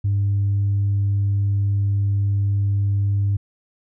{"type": "tone", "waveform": "sine", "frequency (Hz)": 100.2, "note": "G2", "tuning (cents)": 38, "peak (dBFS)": -15, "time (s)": [0.04, 3.37], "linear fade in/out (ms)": 10, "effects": ["tanh soft clip ceiling -14 dBFS"]}